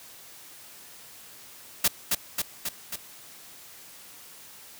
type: noise with echo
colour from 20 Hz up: white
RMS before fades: -21 dBFS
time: 1.84-1.88 s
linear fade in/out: 5 ms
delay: 270 ms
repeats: 4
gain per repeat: -3 dB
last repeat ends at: 2.96 s
effects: white hiss -48 dBFS RMS until 4.79 s + high-pass 60 Hz 12 dB/octave